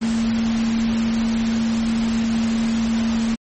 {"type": "tone in noise", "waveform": "sine", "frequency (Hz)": 227, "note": "A#3", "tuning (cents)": -46, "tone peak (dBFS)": -17, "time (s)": [0.01, 3.36], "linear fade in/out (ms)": 20, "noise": "pink", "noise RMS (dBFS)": -30, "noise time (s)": [0.01, 3.36], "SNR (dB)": 10, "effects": ["MP3 32 kbps"]}